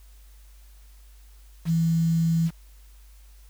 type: tone with quantisation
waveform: sine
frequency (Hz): 164.81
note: E3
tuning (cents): 0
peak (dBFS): -19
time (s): 1.65-2.51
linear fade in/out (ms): 50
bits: 7
effects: added 50 Hz sine -47 dBFS peak until 3.49 s + white hiss -60 dBFS RMS until 3.49 s